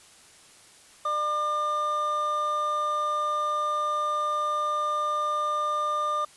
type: tone pair together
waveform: triangle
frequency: 600 / 1200 Hz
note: D5 / D6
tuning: +37 / +37 cents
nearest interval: octave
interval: 1200 cents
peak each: -31 / -23 dBFS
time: 1.05-6.25 s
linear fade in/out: 5 ms
effects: white hiss -53 dBFS RMS until 6.36 s + resampled to 24000 Hz